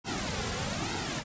pink noise with flanger, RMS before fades -33 dBFS, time 0.04-1.24 s, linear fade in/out 50 ms, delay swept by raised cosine 1.7 to 3.3 ms, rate 1.1 Hz, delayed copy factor -0.8, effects resampled to 16000 Hz

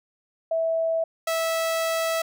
sine / sawtooth tone pair in turn, 654 / 654 Hz, E5 / E5, -14 / -14 cents, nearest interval unison, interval 0 cents, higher neither, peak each -21 / -19 dBFS, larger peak second, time 0.51-1.04 / 1.27-2.22 s, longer second, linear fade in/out 5 ms, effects none

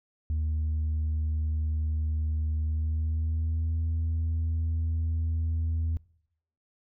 sine tone with pitch glide, 77.6 to 81.22 Hz, D#2 to E2, -4 to -25 cents, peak -23 dBFS, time 0.3-5.97 s, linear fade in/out 0 ms, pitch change +79 cents, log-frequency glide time 2.62-3.77 s, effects noise-tail reverb RT60 0.7 s tail -24 dB re dry + tanh soft clip ceiling -24 dBFS

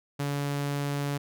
sawtooth tone, 142.7 Hz, D3, 49 cents flat, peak -24 dBFS, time 0.19-1.18 s, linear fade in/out 10 ms, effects none

